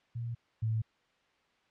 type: tone pair in turn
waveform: sine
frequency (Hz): 117.5 / 110.95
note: A#2 / A2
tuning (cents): +14 / +15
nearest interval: minor second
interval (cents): 99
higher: first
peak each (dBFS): -34 / -28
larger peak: second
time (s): 0.15-0.35 / 0.62-0.82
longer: neither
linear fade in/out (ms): 10
effects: white hiss -70 dBFS RMS until 1.7 s + low-pass 3000 Hz 12 dB/octave